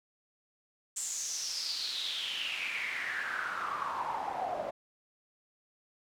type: noise with band-pass filter sweep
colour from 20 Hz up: pink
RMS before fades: -36 dBFS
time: 0.96-4.71 s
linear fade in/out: 10 ms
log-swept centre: 7700 to 620 Hz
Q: 6.5
effects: none